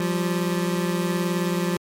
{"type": "beating tone pair", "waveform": "25% pulse", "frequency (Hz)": [174.61, 193.61], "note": ["F3", "G3"], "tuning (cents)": [0, -21], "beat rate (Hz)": 19, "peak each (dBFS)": [-19, -24], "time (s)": [0, 1.77], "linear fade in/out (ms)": 2, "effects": ["MP3 64 kbps"]}